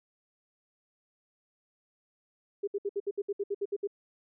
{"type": "tone bursts", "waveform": "sine", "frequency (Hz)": 402.8, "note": "G4", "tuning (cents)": 47, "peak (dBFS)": -28, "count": 12, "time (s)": [2.63, 3.874], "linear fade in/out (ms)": 10, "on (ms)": 45, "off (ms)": 64, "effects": []}